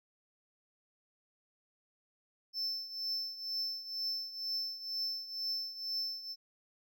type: tone with tremolo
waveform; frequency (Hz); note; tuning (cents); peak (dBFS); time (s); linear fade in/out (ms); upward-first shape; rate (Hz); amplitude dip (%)
triangle; 5300; E8; +9; -31; 2.53-6.36; 50; triangle; 2.1; 80
effects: none